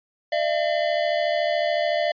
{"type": "tone pair together", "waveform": "square", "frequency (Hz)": [603, 676.8], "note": ["D5", "E5"], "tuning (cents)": [46, 45], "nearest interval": "major second", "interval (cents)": 199, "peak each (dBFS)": -24, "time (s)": [0.32, 2.12], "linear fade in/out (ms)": 5, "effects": ["resampled to 11025 Hz"]}